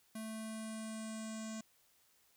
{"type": "tone with low-pass filter sweep", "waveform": "square", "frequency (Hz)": 220, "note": "A3", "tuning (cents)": 0, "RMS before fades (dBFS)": -44, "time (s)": [0.15, 1.61], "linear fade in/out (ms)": 5, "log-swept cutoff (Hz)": [11000, 7200], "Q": 5.7, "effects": ["white hiss -71 dBFS RMS until 2.36 s"]}